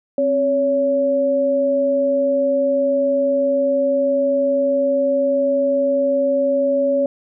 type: tone pair together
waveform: sine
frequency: 265.4 / 562.4 Hz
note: C4 / C#5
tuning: +25 / +25 cents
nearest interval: octave + minor second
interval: 1300 cents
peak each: -22 / -15 dBFS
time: 0.18-7.06 s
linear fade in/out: 2 ms
effects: none

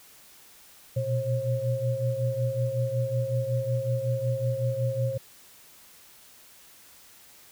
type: tone cluster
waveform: sine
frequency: 119.2 / 124.6 / 536 Hz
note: A#2 / B2 / C5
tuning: +39 / +16 / +42 cents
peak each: -29 dBFS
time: 0.96-5.18 s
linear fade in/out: 10 ms
effects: white hiss -53 dBFS RMS until 7.51 s

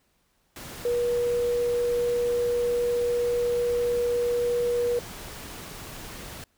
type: tone in noise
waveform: sine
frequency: 481.3 Hz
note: B4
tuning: 45 cents flat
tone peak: -22 dBFS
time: 0.85-4.99 s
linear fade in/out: 2 ms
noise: pink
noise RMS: -40 dBFS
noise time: 0.56-6.44 s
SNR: +15 dB
effects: pink hiss -69 dBFS RMS until 6.57 s

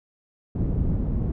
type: low-pass noise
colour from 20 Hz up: pink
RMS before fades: -24 dBFS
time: 0.55-1.32 s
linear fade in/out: 5 ms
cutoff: 230 Hz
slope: 12 dB/octave
effects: none

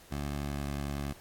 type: tone with pitch glide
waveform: 15% pulse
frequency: 71.7 to 70.75 Hz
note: D2 to C#2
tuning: -41 to +36 cents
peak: -27 dBFS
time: 0.11-1.13 s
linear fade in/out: 10 ms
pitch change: -23 cents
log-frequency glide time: 0.38-0.63 s
effects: pink hiss -55 dBFS RMS until 1.2 s + AAC 64 kbps

